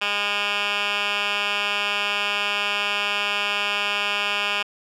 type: tone with band-pass filter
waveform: 10% pulse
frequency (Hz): 204.3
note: G#3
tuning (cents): -28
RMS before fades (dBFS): -24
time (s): 0.01-4.63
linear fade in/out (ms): 10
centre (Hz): 2400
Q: 3.4
effects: none